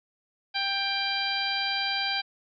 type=harmonic tone; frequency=790 Hz; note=G5; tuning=13 cents sharp; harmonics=1 / 2 / 3 / 4 / 5 / 6; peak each=-33 / -33 / -33 / -33 / -33 / -33 dBFS; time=0.54-2.22 s; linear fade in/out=20 ms; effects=none